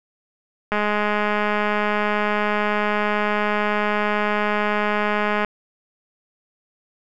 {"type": "click train", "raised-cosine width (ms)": 0.5, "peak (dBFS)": -7, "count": 989, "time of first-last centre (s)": [0.72, 5.447], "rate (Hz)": 209, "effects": []}